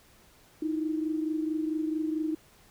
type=tone pair together; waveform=sine; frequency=311.1 / 335.6 Hz; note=D#4 / E4; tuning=0 / +31 cents; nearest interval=minor second; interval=131 cents; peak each=-28 / -35 dBFS; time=0.62-2.35 s; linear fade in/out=5 ms; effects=pink hiss -59 dBFS RMS until 2.7 s